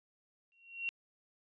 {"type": "tone with exponential growth", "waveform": "sine", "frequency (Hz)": 2741, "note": "F7", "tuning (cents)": -33, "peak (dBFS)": -31, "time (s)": [0.52, 0.89], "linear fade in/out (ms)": 0, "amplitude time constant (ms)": 79, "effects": ["resampled to 16000 Hz"]}